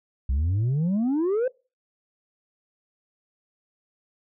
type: exponential sweep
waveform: sine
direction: up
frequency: 61.74 to 529 Hz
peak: -18 dBFS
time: 0.29-1.48 s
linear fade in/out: 5 ms
effects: noise-tail reverb RT60 0.3 s tail -24 dB re dry + tanh soft clip ceiling -20 dBFS